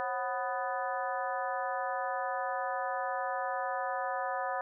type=harmonic tone with a mistuned harmonic; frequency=248.5 Hz; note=B3; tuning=11 cents sharp; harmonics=2 / 3 / 4 / 5 / 6 / 7; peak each=-38 / -35 / -38 / -40 / -43 / -42 dBFS; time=0-4.61 s; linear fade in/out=0 ms; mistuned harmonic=2; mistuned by=+140 cents; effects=none